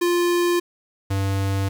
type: tone pair in turn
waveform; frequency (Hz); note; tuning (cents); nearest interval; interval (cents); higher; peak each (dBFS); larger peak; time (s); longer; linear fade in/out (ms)
square; 349.2 / 97.65; F4 / G2; 0 / -6; octave + minor seventh; 2206; first; -18 / -21; first; 0.01-0.6 / 1.1-1.69; neither; 10
effects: 8-bit